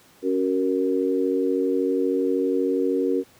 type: chord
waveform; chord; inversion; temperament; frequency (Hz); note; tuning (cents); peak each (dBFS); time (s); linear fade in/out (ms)
sine; F# major; second; equal with one note detuned; 277.2 / 373.6 / 466.2; C#4 / F#4 / A#4; 0 / +17 / 0; -24; 0.22-3.24; 50
effects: pink hiss -54 dBFS RMS until 3.39 s + high-pass 100 Hz 12 dB/octave